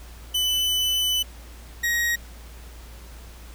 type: tone pair in turn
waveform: 40% pulse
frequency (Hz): 2999 / 1889.3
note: F#7 / A#6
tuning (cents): +23 / +23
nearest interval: minor sixth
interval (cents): 800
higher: first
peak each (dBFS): -20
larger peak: neither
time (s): 0.34-1.23 / 1.83-2.16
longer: first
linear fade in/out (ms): 10
effects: added 58 Hz sine -40 dBFS peak until 3.54 s + pink hiss -48 dBFS RMS until 3.54 s